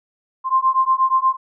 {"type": "beating tone pair", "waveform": "sine", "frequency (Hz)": [1046.5, 1054.9], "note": ["C6", "C6"], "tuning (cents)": [0, 14], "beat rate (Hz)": 8.4, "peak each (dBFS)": -17, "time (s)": [0.44, 1.37], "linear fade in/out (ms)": 50, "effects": []}